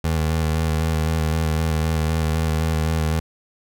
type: tone with vibrato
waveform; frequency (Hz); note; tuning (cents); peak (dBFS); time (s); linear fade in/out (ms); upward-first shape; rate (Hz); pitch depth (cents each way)
25% pulse; 79.4; D#2; +36; -15; 0.04-3.2; 5; square; 3.9; 25
effects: none